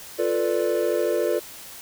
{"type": "chord", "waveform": "triangle", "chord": "B half-diminished seventh", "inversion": "second", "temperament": "equal", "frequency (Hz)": [349.2, 440, 493.9, 587.3], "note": ["F4", "A4", "B4", "D5"], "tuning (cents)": [0, 0, 0, 0], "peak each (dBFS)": -24, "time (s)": [0.18, 1.4], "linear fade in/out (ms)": 20, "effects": ["white hiss -41 dBFS RMS until 1.81 s"]}